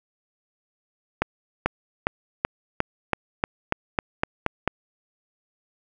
accelerating click train, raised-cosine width 0.5 ms, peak -5 dBFS, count 12, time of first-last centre 1.22-4.676 s, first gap 440 ms, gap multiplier 0.93, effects none

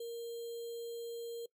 sine tone with sample-and-hold, 466.2 Hz, A#4, in tune, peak -39 dBFS, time 0-1.46 s, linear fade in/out 5 ms, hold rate 3675 Hz, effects noise-tail reverb RT60 0.1 s tail -22 dB re dry

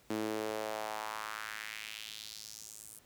sawtooth tone with high-pass filter sweep, 108.3 Hz, A2, 27 cents flat, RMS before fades -41 dBFS, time 0.1-2.99 s, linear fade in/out 5 ms, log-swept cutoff 280 to 9800 Hz, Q 2.3, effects pink hiss -64 dBFS RMS until 3.05 s + high-pass 60 Hz 12 dB/octave

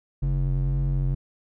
triangle ring-modulated tone, 91.5 Hz, F#2, 19 cents flat, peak -16 dBFS, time 0.22-1.15 s, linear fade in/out 10 ms, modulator 45.3 Hz, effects none

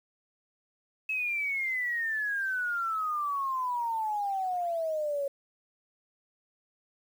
sine exponential sweep, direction down, 2596 to 551 Hz, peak -28 dBFS, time 1.09-5.28 s, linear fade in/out 5 ms, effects 9-bit

